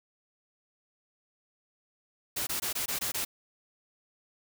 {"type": "noise bursts", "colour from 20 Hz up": "white", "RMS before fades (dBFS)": -32, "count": 7, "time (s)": [2.36, 3.25], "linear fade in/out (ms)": 10, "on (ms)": 110, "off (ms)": 20, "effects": []}